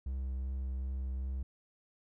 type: tone with vibrato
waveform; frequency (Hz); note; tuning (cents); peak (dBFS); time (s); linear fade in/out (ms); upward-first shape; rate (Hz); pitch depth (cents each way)
triangle; 65.41; C2; 0; -32; 0.06-1.43; 5; triangle; 2.6; 18
effects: none